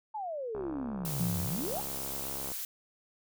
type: exponential two-way sweep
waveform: sine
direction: down then up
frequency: 896 to 86.4 to 896 Hz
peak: -34 dBFS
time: 0.14-1.81 s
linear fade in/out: 10 ms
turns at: 1.42 s
type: click train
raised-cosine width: 1 ms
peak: -28 dBFS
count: 135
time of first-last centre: 0.55-2.518 s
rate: 68.1 Hz
type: noise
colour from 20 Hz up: blue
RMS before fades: -38 dBFS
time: 1.05-2.65 s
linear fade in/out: 2 ms
type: tone with exponential decay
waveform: sine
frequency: 174.61 Hz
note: F3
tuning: in tune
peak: -27 dBFS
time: 1.2-2.22 s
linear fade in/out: 5 ms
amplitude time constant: 220 ms
effects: none